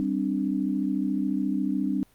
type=chord; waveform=sine; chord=G suspended fourth; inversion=none; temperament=equal with one note detuned; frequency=196 / 261.6 / 295.7 Hz; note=G3 / C4 / D4; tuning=0 / 0 / +12 cents; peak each=-28 dBFS; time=0-2.03 s; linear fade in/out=0 ms; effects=pink hiss -61 dBFS RMS until 2.14 s + Opus 32 kbps